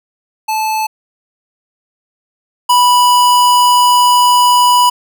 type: tone pair in turn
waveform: square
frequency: 871 / 983.4 Hz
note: A5 / B5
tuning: -18 / -8 cents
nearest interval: major second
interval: 210 cents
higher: second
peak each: -14 / -7 dBFS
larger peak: second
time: 0.48-0.87 / 2.69-4.9 s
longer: second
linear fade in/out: 10 ms
effects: none

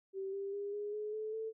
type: tone with pitch steps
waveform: sine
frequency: 386.6 / 395.4 / 404.4 / 413.6 / 423.1 / 432.7 / 442.6 Hz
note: G4 / G4 / G#4 / G#4 / G#4 / A4 / A4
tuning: -24 / +15 / -46 / -7 / +32 / -29 / +10 cents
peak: -37 dBFS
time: 0.13-1.53 s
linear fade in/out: 50 ms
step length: 200 ms
effects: none

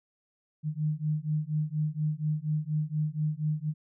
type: beating tone pair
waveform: sine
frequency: 150.8 / 155 Hz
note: D3 / D#3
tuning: +46 / -6 cents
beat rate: 4.2 Hz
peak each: -30 dBFS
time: 0.63-3.74 s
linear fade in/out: 50 ms
effects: none

